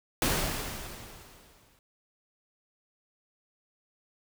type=noise with exponential decay; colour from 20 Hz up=pink; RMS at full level=-25 dBFS; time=0.22-1.79 s; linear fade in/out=1 ms; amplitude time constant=340 ms; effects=none